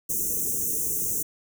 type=band-stop noise; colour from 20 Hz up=white; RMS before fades=-27 dBFS; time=0.09-1.23 s; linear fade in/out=10 ms; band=490 to 5900 Hz; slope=96 dB/octave; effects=none